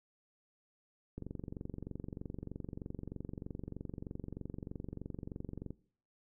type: click train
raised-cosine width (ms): 3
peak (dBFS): -29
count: 106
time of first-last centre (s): 1.18-5.706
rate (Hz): 23.2
effects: noise-tail reverb RT60 0.5 s tail -19 dB re dry